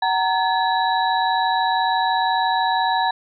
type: tone cluster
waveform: sine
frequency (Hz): 754 / 928 / 1711 / 3911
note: F#5 / A#5 / A6 / B7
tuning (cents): +32 / -8 / -49 / -18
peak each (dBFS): -21 / -20 / -26 / -27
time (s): 0.02-3.11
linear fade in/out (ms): 5
effects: none

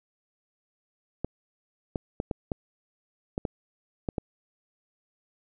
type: clicks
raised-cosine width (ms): 2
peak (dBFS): -15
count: 9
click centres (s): 1.246 / 1.958 / 2.201 / 2.312 / 2.518 / 3.379 / 3.452 / 4.088 / 4.182
effects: none

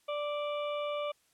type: harmonic tone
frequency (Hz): 587.3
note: D5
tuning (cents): 0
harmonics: 1 / 2 / 4 / 5 / 6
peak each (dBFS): -33 / -39 / -45 / -47 / -49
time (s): 0.08-1.12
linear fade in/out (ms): 10
effects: white hiss -70 dBFS RMS until 1.33 s + low-pass 11000 Hz 12 dB/octave

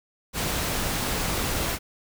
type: noise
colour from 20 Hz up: pink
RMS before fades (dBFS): -27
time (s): 0.33-1.79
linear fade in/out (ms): 50
effects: none

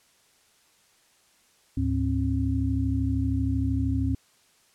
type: tone cluster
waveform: sine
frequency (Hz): 74 / 106.9 / 266.9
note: D2 / A2 / C4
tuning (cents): +14 / -49 / +35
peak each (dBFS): -27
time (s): 1.77-4.15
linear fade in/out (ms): 5
effects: white hiss -62 dBFS RMS until 4.74 s + low-pass 10000 Hz 12 dB/octave

